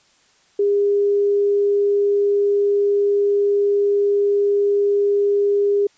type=tone; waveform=sine; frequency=405.3 Hz; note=G#4; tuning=42 cents flat; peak=-14 dBFS; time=0.59-5.87 s; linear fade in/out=5 ms; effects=white hiss -57 dBFS RMS until 5.97 s + resampled to 16000 Hz